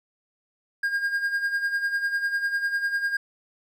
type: tone with tremolo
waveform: triangle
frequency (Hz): 1618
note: G#6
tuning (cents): -46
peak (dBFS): -19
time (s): 0.83-3.17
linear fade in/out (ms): 5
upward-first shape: sine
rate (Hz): 10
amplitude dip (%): 65
effects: none